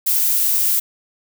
violet noise, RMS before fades -17 dBFS, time 0.06-0.8 s, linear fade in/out 10 ms, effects none

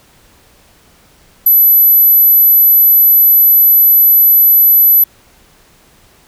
sine tone, 11970 Hz, F#9, 19 cents sharp, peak -4 dBFS, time 1.46-5.04 s, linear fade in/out 5 ms, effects pink hiss -47 dBFS RMS until 6.27 s

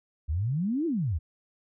sine exponential two-way sweep, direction up then down, 69.6 to 349.2 to 69.6 Hz, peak -25 dBFS, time 0.28-1.19 s, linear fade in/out 20 ms, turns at 0.86 s, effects none

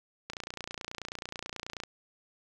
click train, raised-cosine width 0.2 ms, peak -20 dBFS, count 46, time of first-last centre 0.3-1.836 s, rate 29.3 Hz, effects none

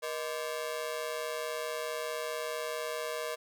sawtooth ring-modulated tone, 550 Hz, C#5, 14 cents flat, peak -27 dBFS, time 0.02-3.36 s, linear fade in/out 20 ms, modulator 72.3 Hz, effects none

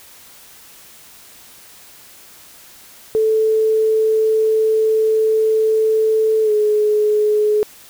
sine tone with pitch glide, 438.4 to 423 Hz, A4 to G#4, -6 to +32 cents, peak -12 dBFS, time 3.15-7.63 s, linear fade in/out 0 ms, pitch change -62 cents, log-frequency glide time 6.43-6.51 s, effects white hiss -43 dBFS RMS until 7.89 s

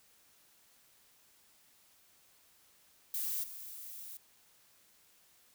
violet noise with level steps, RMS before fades -36 / -47 dBFS, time 3.14-4.17 s, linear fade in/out 2 ms, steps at 3.43 s, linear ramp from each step 10 ms, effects white hiss -66 dBFS RMS until 5.54 s

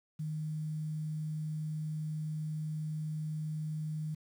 sine tone with quantisation, 154.6 Hz, D#3, 11 cents flat, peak -34 dBFS, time 0.19-4.15 s, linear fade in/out 10 ms, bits 10, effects none

